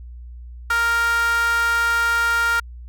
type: tone with high-pass filter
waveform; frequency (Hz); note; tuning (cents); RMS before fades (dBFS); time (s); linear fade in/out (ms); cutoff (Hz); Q
sawtooth; 466.2; A#4; 0; -19; 0.7-2.6; 5; 1300; 8.5
effects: added 60 Hz sine -34 dBFS peak until 2.88 s